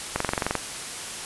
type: click train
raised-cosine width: 0.5 ms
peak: -8 dBFS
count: 10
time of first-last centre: 0.16-0.553 s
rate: 22.9 Hz
effects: white hiss -34 dBFS RMS until 1.25 s + resampled to 24000 Hz